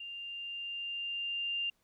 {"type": "tone with level ramp", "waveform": "sine", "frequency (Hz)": 2794, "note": "F7", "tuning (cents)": 0, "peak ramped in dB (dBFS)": [-41, -31], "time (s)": [0, 1.7], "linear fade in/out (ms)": 5, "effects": ["pink hiss -75 dBFS RMS until 1.83 s"]}